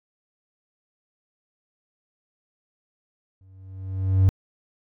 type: tone with exponential growth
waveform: triangle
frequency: 95 Hz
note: F#2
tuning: 46 cents sharp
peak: -9 dBFS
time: 3.41-4.29 s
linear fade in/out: 0 ms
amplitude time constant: 190 ms
effects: tanh soft clip ceiling -6 dBFS